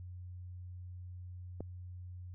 click, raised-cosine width 2 ms, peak -27 dBFS, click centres 1.606 s, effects added 90 Hz sine -44 dBFS peak until 2.34 s

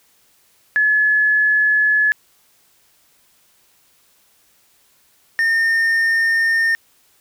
sine / triangle tone pair in turn, 1709 / 1821.1 Hz, G#6 / A#6, +49 / -41 cents, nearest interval minor second, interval 110 cents, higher second, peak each -12 dBFS, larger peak neither, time 0.76-2.12 / 5.39-6.75 s, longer neither, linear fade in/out 0 ms, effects white hiss -57 dBFS RMS until 7.2 s

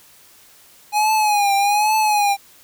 square tone with vibrato, 830.6 Hz, G#5, in tune, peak -15 dBFS, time 0.92-2.37 s, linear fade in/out 50 ms, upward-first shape triangle, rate 1.2 Hz, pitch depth 90 cents each way, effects white hiss -49 dBFS RMS until 2.63 s

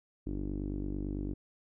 sawtooth tone with low-pass filter, 48.98 Hz, G1, 1 cent flat, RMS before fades -36 dBFS, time 0.26-1.34 s, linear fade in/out 10 ms, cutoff 310 Hz, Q 5, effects none

